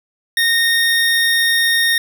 25% pulse tone, 1848 Hz, A#6, 16 cents flat, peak -9 dBFS, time 0.37-1.98 s, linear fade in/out 2 ms, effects none

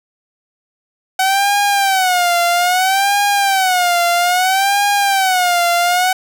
sawtooth tone with vibrato, 750 Hz, F#5, 23 cents sharp, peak -8 dBFS, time 1.19-6.13 s, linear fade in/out 5 ms, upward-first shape sine, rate 0.61 Hz, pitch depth 140 cents each way, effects none

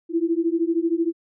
sine beating tone pair, 327.2 / 340.2 Hz, E4 / F4, -13 / -45 cents, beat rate 13 Hz, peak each -22 / -22 dBFS, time 0.09-1.13 s, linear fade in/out 50 ms, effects none

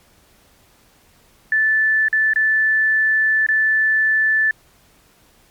sine tone with dropouts, 1753 Hz, A6, 7 cents flat, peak -13 dBFS, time 1.52-4.51 s, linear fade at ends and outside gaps 2 ms, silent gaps 2.084-2.128 / 2.335-2.359 / 3.465-3.487 s, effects pink hiss -54 dBFS RMS until 5.5 s + MP3 96 kbps

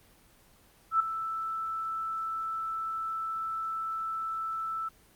sine tone with ADSR envelope, 1321 Hz, E6, 3 cents sharp, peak -19 dBFS, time 0.91-4.89 s, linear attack 90 ms, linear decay 5 ms, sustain -12 dB, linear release 11 ms, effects pink hiss -60 dBFS RMS until 5.15 s + Opus 24 kbps

